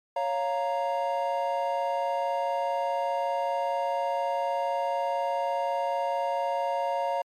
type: chord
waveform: triangle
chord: Bb minor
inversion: first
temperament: equal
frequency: 554.4 / 698.5 / 932.3 Hz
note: Db5 / F5 / Bb5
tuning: 0 / 0 / 0 cents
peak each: -28 dBFS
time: 0.16-7.22 s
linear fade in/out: 5 ms
effects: MP3 96 kbps